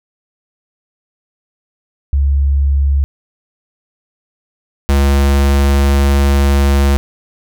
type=tone pair in turn; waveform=sine / square; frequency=69.7 / 69.7 Hz; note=C#2 / C#2; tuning=+10 / +10 cents; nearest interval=unison; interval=0 cents; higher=neither; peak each=-9 dBFS; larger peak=neither; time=2.13-3.04 / 4.89-6.97 s; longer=second; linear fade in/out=0 ms; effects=none